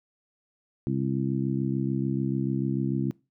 harmonic tone, 66.8 Hz, C2, 36 cents sharp, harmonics 2 / 3 / 4 / 5, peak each -28 / -30 / -31 / -32 dBFS, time 0.87-3.11 s, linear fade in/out 0 ms, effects noise-tail reverb RT60 0.3 s tail -24 dB re dry

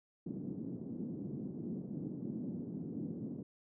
white band-pass noise, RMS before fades -42 dBFS, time 0.26-3.43 s, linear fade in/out 5 ms, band 150 to 280 Hz, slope 24 dB/octave, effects none

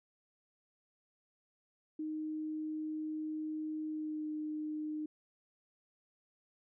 sine tone with pitch glide, 310 to 305.9 Hz, D#4 to D#4, -6 to -29 cents, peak -36 dBFS, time 1.99-5.06 s, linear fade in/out 5 ms, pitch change -23 cents, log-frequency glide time 3.87-4.29 s, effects none

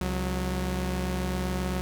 sawtooth tone pair together, 67.5 / 183.14 Hz, C#2 / F#3, -45 / -17 cents, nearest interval octave + perfect fourth, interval 1728 cents, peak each -26 dBFS, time 0.01-1.81 s, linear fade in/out 0 ms, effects none

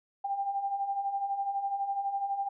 sine beating tone pair, 784 / 796 Hz, G5 / G5, 0 / +26 cents, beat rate 12 Hz, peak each -37 / -30 dBFS, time 0.24-2.49 s, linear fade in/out 10 ms, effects none

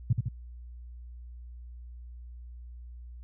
sine tone with echo, 116.54 Hz, A#2, in tune, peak -19 dBFS, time 0.1-0.13 s, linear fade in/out 5 ms, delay 78 ms, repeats 2, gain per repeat -4 dB, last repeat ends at 0.286 s, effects added 60 Hz sine -42 dBFS peak until 3.23 s

